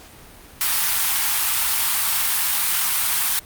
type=high-pass noise; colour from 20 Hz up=white; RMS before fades=-20 dBFS; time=0.61-3.39 s; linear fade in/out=0 ms; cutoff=780 Hz; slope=48 dB/octave; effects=pink hiss -44 dBFS RMS until 3.45 s + Opus 48 kbps